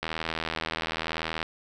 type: click train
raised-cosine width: 0.3 ms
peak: -13 dBFS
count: 114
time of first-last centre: 0.03-1.429 s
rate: 80.8 Hz
effects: none